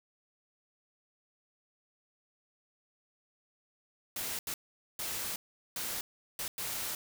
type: noise bursts at uneven times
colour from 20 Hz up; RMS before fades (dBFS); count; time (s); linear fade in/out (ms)
white; -37; 6; 4.16-4.39 / 4.47-4.54 / 4.99-5.36 / 5.76-6.01 / 6.39-6.48 / 6.58-6.95; 2
effects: none